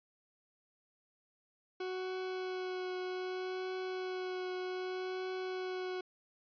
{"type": "tone with vibrato", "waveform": "40% pulse", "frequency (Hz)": 369.9, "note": "F#4", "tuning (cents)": 0, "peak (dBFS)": -36, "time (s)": [1.8, 6.01], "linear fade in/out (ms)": 5, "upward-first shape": "triangle", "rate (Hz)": 0.64, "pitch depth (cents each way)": 14, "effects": ["resampled to 11025 Hz"]}